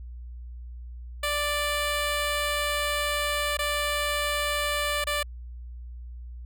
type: tone with dropouts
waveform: 10% pulse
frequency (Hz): 587.3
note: D5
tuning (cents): 0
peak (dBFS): -17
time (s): 1.23-5.23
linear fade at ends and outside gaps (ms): 5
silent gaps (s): 3.571-3.589 / 5.042-5.069
effects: added 60 Hz sine -37 dBFS peak until 6.45 s